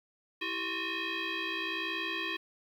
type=tone with frequency modulation; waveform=sine; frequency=330 Hz; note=E4; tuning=2 cents sharp; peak=-32 dBFS; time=0.41-2.37 s; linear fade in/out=10 ms; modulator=721 Hz; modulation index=4.5; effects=10-bit